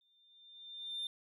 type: tone with exponential growth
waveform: sine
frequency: 3596 Hz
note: A7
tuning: 37 cents sharp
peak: -33 dBFS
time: 0.01-1.07 s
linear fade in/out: 2 ms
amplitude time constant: 230 ms
effects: tanh soft clip ceiling -35 dBFS